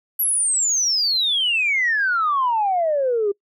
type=exponential sweep; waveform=sine; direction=down; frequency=11840 to 392 Hz; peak=-16 dBFS; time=0.19-3.32 s; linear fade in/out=10 ms; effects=noise-tail reverb RT60 0.1 s tail -24 dB re dry + tanh soft clip ceiling -12 dBFS